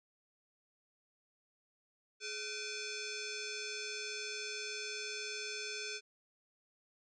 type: tone with frequency modulation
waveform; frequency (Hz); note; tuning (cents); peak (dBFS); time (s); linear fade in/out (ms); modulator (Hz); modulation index
sine; 1396.9; F6; 0; -39; 2.2-6.01; 50; 974; 5.2
effects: none